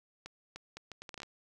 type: accelerating click train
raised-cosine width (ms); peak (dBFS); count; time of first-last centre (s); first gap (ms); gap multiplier
0.2; -27; 11; 0.26-1.232; 300; 0.7
effects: 10-bit